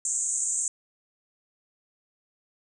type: band-pass noise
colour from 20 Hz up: pink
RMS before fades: -28 dBFS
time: 0.05-0.68 s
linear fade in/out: 2 ms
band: 6600 to 8500 Hz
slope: 96 dB/octave
effects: none